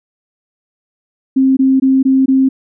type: tone bursts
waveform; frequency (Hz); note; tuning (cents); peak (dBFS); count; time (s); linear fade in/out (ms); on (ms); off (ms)
sine; 265.4; C4; +25; -7; 5; 1.36-2.49; 10; 210; 20
effects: none